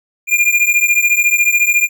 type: beating tone pair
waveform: square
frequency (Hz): 2400 / 2414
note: D7 / D7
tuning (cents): +37 / +47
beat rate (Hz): 14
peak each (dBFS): -14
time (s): 0.27-1.89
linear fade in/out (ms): 50
effects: none